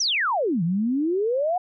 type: exponential two-way sweep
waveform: sine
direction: down then up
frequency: 6200 to 160 to 746 Hz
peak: -20 dBFS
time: 0-1.58 s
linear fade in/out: 5 ms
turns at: 0.63 s
effects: none